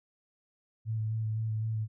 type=tone with vibrato; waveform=sine; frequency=110.1 Hz; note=A2; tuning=2 cents sharp; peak=-29 dBFS; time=0.85-1.88 s; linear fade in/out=50 ms; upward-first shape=square; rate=3.9 Hz; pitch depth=16 cents each way; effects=none